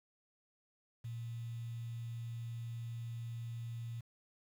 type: tone with quantisation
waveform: sine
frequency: 116.54 Hz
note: A#2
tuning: in tune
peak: -40 dBFS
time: 1.04-4.01 s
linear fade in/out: 10 ms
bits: 10
effects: none